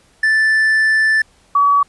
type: tone pair in turn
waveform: triangle / sine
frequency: 1760 / 1137.5 Hz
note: A6 / C#6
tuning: 0 / +44 cents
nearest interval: minor sixth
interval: 756 cents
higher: first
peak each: -9 dBFS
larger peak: neither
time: 0.23-1.22 / 1.55-1.83 s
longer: first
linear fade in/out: 5 ms
effects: pink hiss -53 dBFS RMS until 1.88 s + resampled to 24000 Hz